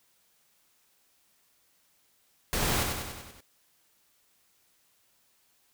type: noise with echo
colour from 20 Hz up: pink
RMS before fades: -29 dBFS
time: 2.53-2.83 s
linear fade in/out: 0 ms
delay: 96 ms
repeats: 6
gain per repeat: -4 dB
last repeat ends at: 3.406 s
effects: white hiss -68 dBFS RMS until 5.73 s